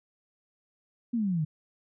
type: exponential sweep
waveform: sine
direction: down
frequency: 246 to 146.83 Hz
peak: -25 dBFS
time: 1.13-1.45 s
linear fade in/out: 10 ms
effects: none